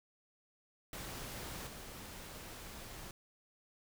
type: noise with level steps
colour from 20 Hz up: pink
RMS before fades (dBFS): -45 / -49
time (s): 0.93-3.11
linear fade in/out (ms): 2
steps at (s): 1.67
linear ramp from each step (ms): 2
effects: none